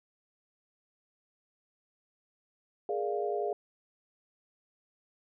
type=chord; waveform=sine; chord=Bb dominant seventh; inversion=third; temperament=equal; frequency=415.3 / 466.2 / 587.3 / 698.5 Hz; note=Ab4 / Bb4 / D5 / F5; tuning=0 / 0 / 0 / 0 cents; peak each=-32 / -38 / -38 / -35 dBFS; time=2.89-3.53 s; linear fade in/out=2 ms; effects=none